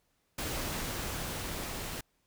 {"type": "noise with level ramp", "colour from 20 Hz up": "pink", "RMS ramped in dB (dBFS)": [-35, -39], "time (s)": [0.38, 2.01], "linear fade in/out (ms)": 5, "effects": ["pink hiss -75 dBFS RMS until 2.26 s"]}